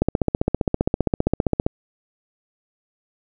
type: click train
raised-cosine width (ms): 2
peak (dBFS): -4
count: 26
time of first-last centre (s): 0.02-1.665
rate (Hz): 15.2
effects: none